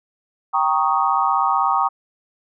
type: chord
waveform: sine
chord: Eb dominant seventh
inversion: first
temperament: equal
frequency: 784 / 932.3 / 1108.7 / 1244.5 Hz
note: G5 / Bb5 / Db6 / Eb6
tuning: 0 / 0 / 0 / 0 cents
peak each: -21 dBFS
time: 0.53-1.89 s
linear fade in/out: 20 ms
effects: none